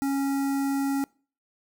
square tone with notch filter, 275.7 Hz, C#4, 9 cents flat, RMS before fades -26 dBFS, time 0.02-1.04 s, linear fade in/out 0 ms, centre 3200 Hz, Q 0.66, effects noise-tail reverb RT60 0.4 s tail -25 dB re dry

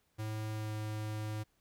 square tone with pitch glide, 108.4 to 107.4 Hz, A2 to A2, -25 to -41 cents, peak -37 dBFS, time 0.18-1.44 s, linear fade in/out 20 ms, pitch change -16 cents, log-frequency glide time 0.52-0.73 s, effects pink hiss -75 dBFS RMS until 1.6 s

